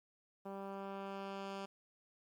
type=tone with low-pass filter sweep; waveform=10% pulse; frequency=196 Hz; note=G3; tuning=in tune; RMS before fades=-45 dBFS; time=0.45-1.66 s; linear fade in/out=10 ms; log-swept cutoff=950 to 5800 Hz; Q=0.71; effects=11-bit